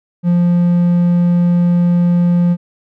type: tone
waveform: triangle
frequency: 174.61 Hz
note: F3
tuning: in tune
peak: -7 dBFS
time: 0.23-2.57 s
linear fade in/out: 50 ms
effects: none